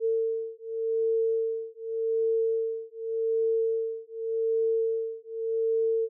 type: beating tone pair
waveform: sine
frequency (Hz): 450.4 / 451.26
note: A4 / A4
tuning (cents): +40 / +44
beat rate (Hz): 0.86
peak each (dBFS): -28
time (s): 0-6.09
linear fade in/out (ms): 50
effects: none